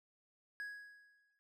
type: tone with exponential decay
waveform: triangle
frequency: 1663 Hz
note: G#6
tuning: 2 cents sharp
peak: -38 dBFS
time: 0.6-1.39 s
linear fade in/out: 0 ms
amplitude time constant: 170 ms
effects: none